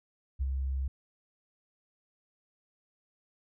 sine tone with ADSR envelope, 66.8 Hz, C2, 36 cents sharp, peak -26 dBFS, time 0.39-0.88 s, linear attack 26 ms, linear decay 34 ms, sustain -3 dB, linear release 4 ms, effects none

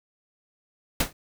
pink noise with exponential decay, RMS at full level -18 dBFS, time 1-1.13 s, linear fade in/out 5 ms, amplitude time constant 28 ms, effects none

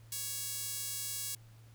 sawtooth tone with high-pass filter, 558 Hz, C#5, 11 cents sharp, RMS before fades -39 dBFS, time 0.12-1.35 s, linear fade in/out 2 ms, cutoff 6900 Hz, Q 0.7, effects added 113 Hz sine -54 dBFS peak until 1.74 s + pink hiss -65 dBFS RMS until 1.74 s

